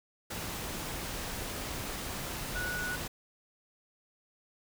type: tone in noise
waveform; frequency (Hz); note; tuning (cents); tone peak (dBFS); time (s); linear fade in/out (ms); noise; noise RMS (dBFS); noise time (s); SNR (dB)
sine; 1468; F#6; -14; -34; 2.55-2.96; 10; pink; -38; 0.3-3.08; +1
effects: none